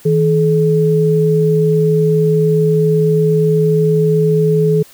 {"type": "tone pair together", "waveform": "sine", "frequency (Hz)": [160.2, 427.7], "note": ["E3", "A4"], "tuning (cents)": [-49, -49], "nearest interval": "octave + perfect fourth", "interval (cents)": 1700, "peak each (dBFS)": -12, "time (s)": [0.05, 4.83], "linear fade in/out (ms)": 10, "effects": ["white hiss -43 dBFS RMS until 4.93 s"]}